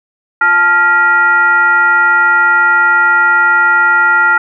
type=tone with frequency modulation; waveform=sine; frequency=1396.9 Hz; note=F6; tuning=in tune; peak=-6 dBFS; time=0.41-4.38 s; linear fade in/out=5 ms; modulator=524 Hz; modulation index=0.72; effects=none